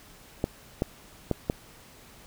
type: clicks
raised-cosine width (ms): 2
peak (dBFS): -11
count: 4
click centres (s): 0.441 / 0.821 / 1.313 / 1.499
effects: pink hiss -52 dBFS RMS until 2.26 s